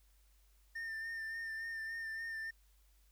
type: tone with vibrato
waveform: triangle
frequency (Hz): 1805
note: A6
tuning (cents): +44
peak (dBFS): -38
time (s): 0.75-2.51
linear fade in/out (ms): 10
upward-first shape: sine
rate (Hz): 3.5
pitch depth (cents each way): 27
effects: added 50 Hz sine -65 dBFS peak until 3.11 s + white hiss -74 dBFS RMS until 3.11 s